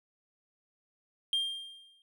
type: tone with exponential decay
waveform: triangle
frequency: 3197 Hz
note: G7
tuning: 33 cents sharp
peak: -23 dBFS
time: 1.33-2.02 s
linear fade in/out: 1 ms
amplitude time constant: 150 ms
effects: tanh soft clip ceiling -19 dBFS